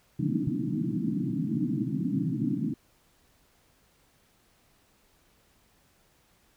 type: band-pass noise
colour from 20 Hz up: white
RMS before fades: -29 dBFS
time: 0.19-2.74 s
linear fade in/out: 5 ms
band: 120 to 320 Hz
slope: 96 dB/octave
type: tone with exponential decay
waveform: sine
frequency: 141.1 Hz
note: C#3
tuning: 31 cents sharp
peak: -20 dBFS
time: 0.47-0.55 s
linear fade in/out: 5 ms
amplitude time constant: 16 ms
effects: pink hiss -65 dBFS RMS until 6.56 s